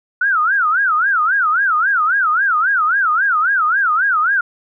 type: tone with vibrato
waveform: sine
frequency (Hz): 1416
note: F6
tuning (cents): +23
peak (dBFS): -12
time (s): 0.21-4.41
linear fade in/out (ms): 5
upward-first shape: sine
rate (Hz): 3.7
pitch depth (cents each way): 260
effects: none